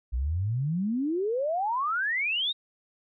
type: exponential sweep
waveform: sine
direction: up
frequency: 57 to 3823 Hz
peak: -25 dBFS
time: 0.12-2.53 s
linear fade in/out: 20 ms
effects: none